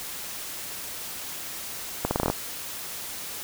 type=accelerating click train; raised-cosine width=1 ms; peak=-9 dBFS; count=8; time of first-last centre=2.05-2.3 s; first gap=60 ms; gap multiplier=0.82; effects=white hiss -36 dBFS RMS until 3.43 s